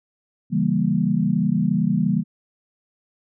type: chord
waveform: sine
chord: C# diminished seventh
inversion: none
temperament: equal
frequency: 138.59 / 164.81 / 196 / 233.1 Hz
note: C#3 / E3 / G3 / Bb3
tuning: 0 / 0 / 0 / 0 cents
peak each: -27 / -22 / -21 / -23 dBFS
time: 0.5-2.24 s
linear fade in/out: 50 ms
effects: none